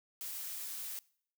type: noise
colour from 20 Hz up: blue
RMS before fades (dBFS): -42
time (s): 0.21-0.99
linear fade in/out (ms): 0
effects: noise-tail reverb RT60 0.6 s tail -23 dB re dry